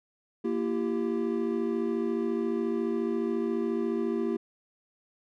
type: chord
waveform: triangle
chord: E diminished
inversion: second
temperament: equal with one note detuned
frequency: 233.1 / 337.7 / 392 Hz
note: Bb3 / E4 / G4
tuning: 0 / +42 / 0 cents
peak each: -29 / -29 / -29 dBFS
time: 0.44-4.37 s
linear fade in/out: 10 ms
effects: none